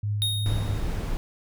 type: tone with tremolo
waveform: sine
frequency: 103.83 Hz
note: G#2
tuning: in tune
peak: -23 dBFS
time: 0.03-0.78 s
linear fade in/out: 5 ms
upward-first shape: triangle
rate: 2.8 Hz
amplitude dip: 45%
type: tone with exponential decay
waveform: square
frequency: 3721 Hz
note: A#7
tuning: 4 cents flat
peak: -22 dBFS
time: 0.22-0.96 s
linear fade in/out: 0 ms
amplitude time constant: 160 ms
type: noise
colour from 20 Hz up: brown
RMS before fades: -28 dBFS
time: 0.46-1.17 s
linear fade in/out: 0 ms
effects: none